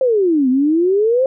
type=exponential two-way sweep; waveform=sine; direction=down then up; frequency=540 to 249.6 to 540 Hz; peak=-11 dBFS; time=0.01-1.26 s; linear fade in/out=2 ms; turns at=0.49 s; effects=none